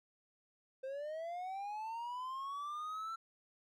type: linear sweep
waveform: triangle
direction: up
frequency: 518 to 1348 Hz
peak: -38 dBFS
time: 0.83-3.16 s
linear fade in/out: 10 ms
effects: none